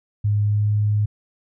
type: tone with pitch glide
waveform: sine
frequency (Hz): 103.83 to 104.79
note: G#2 to G#2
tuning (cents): 0 to +16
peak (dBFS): -16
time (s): 0.24-1.06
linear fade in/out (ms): 10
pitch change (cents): +16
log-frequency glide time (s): 0.42-0.68
effects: none